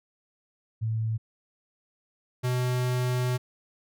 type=tone pair in turn; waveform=sine / square; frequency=111.3 / 125.33 Hz; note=A2 / B2; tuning=+20 / +26 cents; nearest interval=major second; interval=206 cents; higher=second; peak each=-25 dBFS; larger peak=neither; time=0.81-1.18 / 2.43-3.38 s; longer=second; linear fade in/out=20 ms; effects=none